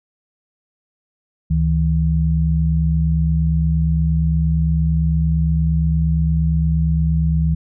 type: tone pair together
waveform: sine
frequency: 71.4 / 160.06 Hz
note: D2 / D#3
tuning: -48 / +49 cents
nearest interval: octave + major second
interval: 1397 cents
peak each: -17 / -16 dBFS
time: 1.5-7.55 s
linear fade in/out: 10 ms
effects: none